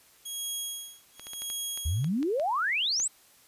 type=tone with tremolo; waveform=15% pulse; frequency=3300 Hz; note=G#7; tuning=12 cents flat; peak=-24 dBFS; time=0.25-2.09 s; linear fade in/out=10 ms; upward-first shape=sine; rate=0.91 Hz; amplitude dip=100%
type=clicks; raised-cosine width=0.2 ms; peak=-25 dBFS; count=10; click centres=1.196 / 1.269 / 1.334 / 1.42 / 1.501 / 1.775 / 2.044 / 2.229 / 2.398 / 3 s
type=exponential sweep; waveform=sine; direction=up; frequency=69.1 to 8370 Hz; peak=-25 dBFS; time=1.85-3.08 s; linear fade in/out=10 ms
effects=white hiss -59 dBFS RMS until 3.47 s + resampled to 32000 Hz